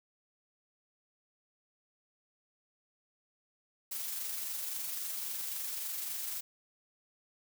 blue noise with amplitude modulation, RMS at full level -37 dBFS, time 3.91-6.41 s, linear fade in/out 10 ms, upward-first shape sine, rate 23.7 Hz, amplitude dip 30%, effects none

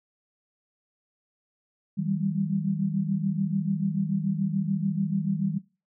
sine tone cluster, 159 / 192.9 / 199.8 Hz, D#3 / G3 / G3, +38 / -28 / +33 cents, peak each -29 dBFS, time 1.97-5.59 s, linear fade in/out 20 ms, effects noise-tail reverb RT60 0.3 s tail -19 dB re dry

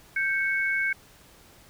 sine tone pair together, 1568 / 2211 Hz, G6 / C#7, 0 / -5 cents, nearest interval tritone, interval 595 cents, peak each -26 dBFS, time 0.16-0.93 s, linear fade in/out 5 ms, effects pink hiss -54 dBFS RMS until 1.69 s

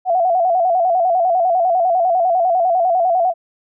sine tone with vibrato, 708 Hz, F5, 23 cents sharp, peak -12 dBFS, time 0.05-3.34 s, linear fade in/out 50 ms, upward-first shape square, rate 10 Hz, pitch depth 81 cents each way, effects none

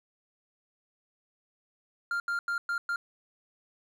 triangle tone bursts at uneven times, 1396.9 Hz, F6, in tune, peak -26 dBFS, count 5, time 2.11-2.2 / 2.28-2.39 / 2.48-2.58 / 2.69-2.78 / 2.89-2.96 s, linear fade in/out 2 ms, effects none

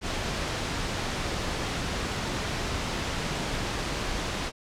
pink noise, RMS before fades -30 dBFS, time 0.01-4.52 s, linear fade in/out 50 ms, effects low-pass 6000 Hz 12 dB/octave

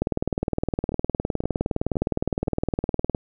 two click trains, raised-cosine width 2 ms, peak -9 / -21 dBFS, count 62 / 5, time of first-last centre 0.02-3.148 / 0.92-2.993 s, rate 19.5 / 1.93 Hz, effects none

